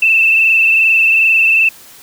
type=tone with frequency modulation; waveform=sine; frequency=2651 Hz; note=E7; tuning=9 cents sharp; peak=-7 dBFS; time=0.02-1.69 s; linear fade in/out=5 ms; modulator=22.5 Hz; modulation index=2.7; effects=white hiss -39 dBFS RMS until 2.02 s